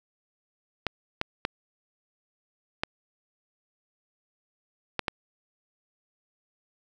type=clicks; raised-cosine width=0.3 ms; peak=-10 dBFS; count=6; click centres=0.867 / 1.214 / 1.451 / 2.835 / 4.993 / 5.082 s; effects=8-bit